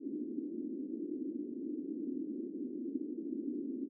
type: band-pass noise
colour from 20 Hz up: white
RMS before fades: -40 dBFS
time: 0-3.89 s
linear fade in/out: 50 ms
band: 250 to 330 Hz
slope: 48 dB/octave
effects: none